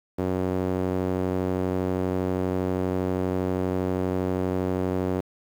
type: tone with band-pass filter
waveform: sawtooth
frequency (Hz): 92.5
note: F#2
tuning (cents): 0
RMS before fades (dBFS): -26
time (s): 0.18-5.21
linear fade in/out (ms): 10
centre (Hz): 390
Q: 1.1
effects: 8-bit